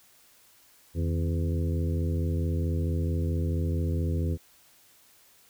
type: harmonic tone with a mistuned harmonic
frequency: 84.5 Hz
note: E2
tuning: 43 cents sharp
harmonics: 1 / 2 / 3 / 4 / 5 / 6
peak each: -26 / -32 / -36 / -38 / -40 / -42 dBFS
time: 0.94-4.38 s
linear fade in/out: 50 ms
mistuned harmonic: 2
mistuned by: -110 cents
effects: white hiss -59 dBFS RMS until 5.49 s